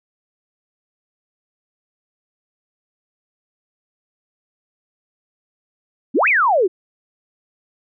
sine exponential two-way sweep, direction up then down, 207.7 to 2634 to 337.5 Hz, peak -12 dBFS, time 6.14-6.68 s, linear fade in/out 20 ms, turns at 6.28 s, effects none

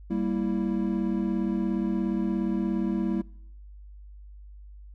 triangle chord, E diminished, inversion first, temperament equal, 196 / 233.1 / 329.6 Hz, G3 / Bb3 / E4, 0 / 0 / 0 cents, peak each -26 / -28 / -28 dBFS, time 0.1-3.22 s, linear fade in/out 10 ms, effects noise-tail reverb RT60 0.8 s tail -26 dB re dry + added 50 Hz sine -43 dBFS peak until 4.94 s

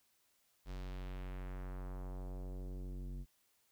square tone with low-pass filter sweep, 46.25 Hz, F#1, in tune, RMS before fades -44 dBFS, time 0.65-3.26 s, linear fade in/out 50 ms, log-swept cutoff 5700 to 220 Hz, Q 1.2, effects white hiss -75 dBFS RMS until 3.71 s

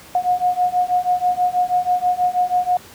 sine beating tone pair, 719 / 725.2 Hz, F#5 / F#5, -50 / -35 cents, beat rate 6.2 Hz, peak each -19 / -18 dBFS, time 0.15-2.77 s, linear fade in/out 2 ms, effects pink hiss -42 dBFS RMS until 2.94 s + high-pass 80 Hz 12 dB/octave

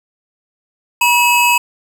square tone pair together, 965.7 / 2578 Hz, B5 / E7, -39 / -39 cents, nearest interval octave + perfect fourth, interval 1700 cents, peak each -13 dBFS, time 1.01-1.58 s, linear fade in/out 5 ms, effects none

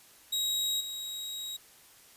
sawtooth tone with level steps, 3814 Hz, A#7, 39 cents sharp, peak -25 / -33 dBFS, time 0.32-1.57 s, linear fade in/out 10 ms, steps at 0.8 s, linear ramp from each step 10 ms, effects white hiss -57 dBFS RMS until 2.16 s + resampled to 32000 Hz

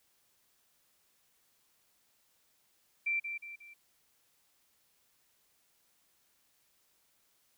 sine tone with echo, 2349 Hz, D7, in tune, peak -29 dBFS, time 3.06-3.2 s, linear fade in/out 10 ms, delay 180 ms, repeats 3, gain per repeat -7 dB, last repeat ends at 3.74 s, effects white hiss -72 dBFS RMS until 7.57 s

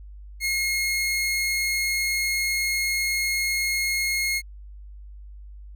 sawtooth tone, 2154 Hz, C7, 50 cents sharp, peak -19 dBFS, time 0.4-4.42 s, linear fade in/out 50 ms, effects added 50 Hz sine -39 dBFS peak until 5.75 s

